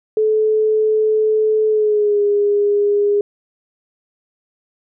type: tone with pitch glide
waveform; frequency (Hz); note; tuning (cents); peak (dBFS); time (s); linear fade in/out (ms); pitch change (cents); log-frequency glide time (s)
sine; 432.8 to 409.7; A4 to G#4; -29 to -24; -12; 0.17-3.21; 2; -95; 1.68-2.21
effects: none